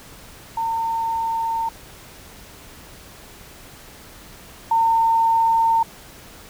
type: tone pair in turn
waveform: sine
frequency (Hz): 909 / 909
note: A#5 / A#5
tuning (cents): -44 / -44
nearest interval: unison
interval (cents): 0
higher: neither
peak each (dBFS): -20 / -14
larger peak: second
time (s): 0.57-1.69 / 4.71-5.83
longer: neither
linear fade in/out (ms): 5
effects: pink hiss -43 dBFS RMS until 6.49 s